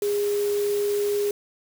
sine tone in noise, 409.9 Hz, G#4, 23 cents flat, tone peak -21 dBFS, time 0.02-1.31 s, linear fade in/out 2 ms, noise white, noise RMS -37 dBFS, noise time 0.02-1.31 s, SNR +13 dB, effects none

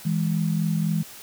sine tone pair together, 163 / 206.9 Hz, E3 / G#3, -19 / -6 cents, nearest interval major third, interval 413 cents, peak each -22 / -26 dBFS, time 0.05-1.03 s, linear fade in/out 10 ms, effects white hiss -43 dBFS RMS until 1.22 s

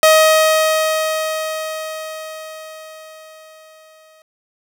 sawtooth tone with exponential decay, 630 Hz, D#5, 21 cents sharp, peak -3 dBFS, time 0.03-4.22 s, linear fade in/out 1 ms, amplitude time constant 910 ms, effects none

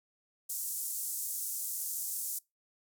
white band-pass noise, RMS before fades -37 dBFS, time 0.49-2.39 s, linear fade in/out 10 ms, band 6800 to 15000 Hz, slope 24 dB/octave, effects noise-tail reverb RT60 0.2 s tail -23 dB re dry

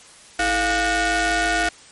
sawtooth ring-modulated tone, 377.7 Hz, F#4, 36 cents sharp, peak -11 dBFS, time 0.39-1.69 s, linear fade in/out 5 ms, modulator 1080 Hz, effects white hiss -46 dBFS RMS until 1.91 s + MP3 48 kbps

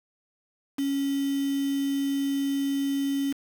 sine tone with quantisation, 277.2 Hz, C#4, in tune, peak -24 dBFS, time 0.78-3.33 s, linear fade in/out 10 ms, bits 6, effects none

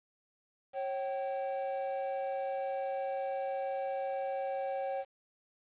triangle tone pair together, 545.2 / 771 Hz, C#5 / G5, -29 / -29 cents, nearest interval tritone, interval 600 cents, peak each -33 / -35 dBFS, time 0.73-5.05 s, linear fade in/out 50 ms, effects resampled to 8000 Hz + 10-bit

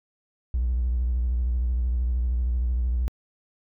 triangle tone with vibrato, 60.9 Hz, B1, 24 cents flat, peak -18 dBFS, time 0.54-3.08 s, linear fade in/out 0 ms, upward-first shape triangle, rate 13 Hz, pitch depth 110 cents each way, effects tanh soft clip ceiling -18 dBFS

